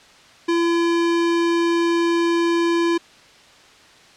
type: tone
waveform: square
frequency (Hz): 338.8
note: E4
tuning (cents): +48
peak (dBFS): -17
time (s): 0.48-2.98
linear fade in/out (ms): 10
effects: white hiss -48 dBFS RMS until 4.16 s + low-pass 5000 Hz 12 dB/octave